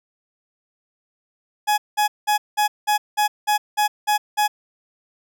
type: tone bursts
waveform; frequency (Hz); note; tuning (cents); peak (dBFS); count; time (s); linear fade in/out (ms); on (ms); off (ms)
40% pulse; 840; G#5; +19; -15; 10; 1.67-4.48; 20; 110; 190
effects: none